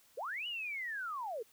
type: linear two-way sweep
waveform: sine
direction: up then down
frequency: 410 to 2963 to 410 Hz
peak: -37 dBFS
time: 0.17-1.43 s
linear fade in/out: 10 ms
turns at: 0.47 s
effects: white hiss -66 dBFS RMS until 1.52 s